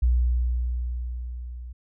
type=tone with level ramp; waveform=sine; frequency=60.8 Hz; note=B1; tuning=26 cents flat; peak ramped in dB=-16 to -35 dBFS; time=0.02-1.73 s; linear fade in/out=10 ms; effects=none